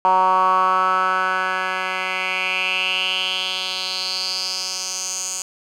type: tone with band-pass filter sweep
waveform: 10% pulse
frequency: 186.5 Hz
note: F#3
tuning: 14 cents sharp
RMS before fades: -21 dBFS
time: 0.05-5.42 s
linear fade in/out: 0 ms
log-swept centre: 940 to 7100 Hz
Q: 4.8
effects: none